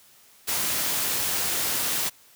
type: noise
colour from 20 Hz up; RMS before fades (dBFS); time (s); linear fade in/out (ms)
white; -26; 0.47-2.1; 20
effects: white hiss -55 dBFS RMS until 2.35 s + high-pass 60 Hz 12 dB/octave